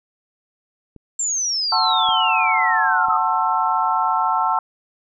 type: clicks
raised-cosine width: 3 ms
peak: -28 dBFS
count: 3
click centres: 0.963 / 2.089 / 3.085 s
type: exponential sweep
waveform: sine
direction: down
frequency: 7459 to 1223 Hz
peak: -19 dBFS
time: 1.19-3.17 s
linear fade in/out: 5 ms
type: chord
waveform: sine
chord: F# half-diminished seventh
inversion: none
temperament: just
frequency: 740 / 888 / 1065.6 / 1332 Hz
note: F#5 / A5 / C6 / E6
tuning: 0 / +16 / +31 / +18 cents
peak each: -23 / -20 / -23 / -22 dBFS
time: 1.72-4.59 s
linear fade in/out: 2 ms
effects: none